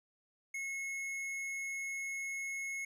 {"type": "tone with hard clipping", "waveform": "sine", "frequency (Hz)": 2178, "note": "C#7", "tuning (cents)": -31, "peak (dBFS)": -39, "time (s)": [0.54, 2.85], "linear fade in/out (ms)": 5, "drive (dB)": 10, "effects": []}